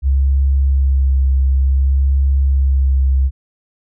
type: tone with vibrato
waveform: sine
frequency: 67.4 Hz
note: C#2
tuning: 48 cents flat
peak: -10 dBFS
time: 0.02-3.31 s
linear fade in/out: 50 ms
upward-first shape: sine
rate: 0.56 Hz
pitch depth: 21 cents each way
effects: none